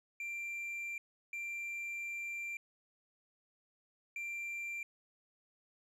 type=tone bursts at uneven times; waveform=triangle; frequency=2364 Hz; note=D7; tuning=11 cents sharp; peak=-37 dBFS; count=3; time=0.2-0.98 / 1.33-2.57 / 4.16-4.83 s; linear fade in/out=2 ms; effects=resampled to 32000 Hz